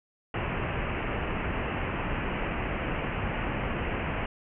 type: low-pass noise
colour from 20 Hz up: pink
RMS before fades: -31 dBFS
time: 0.34-4.26 s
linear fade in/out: 2 ms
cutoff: 2900 Hz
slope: 96 dB/octave
effects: none